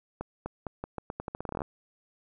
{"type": "accelerating click train", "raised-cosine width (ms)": 1, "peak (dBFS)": -20, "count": 18, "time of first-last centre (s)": [0.21, 1.619], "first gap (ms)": 250, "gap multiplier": 0.83, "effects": []}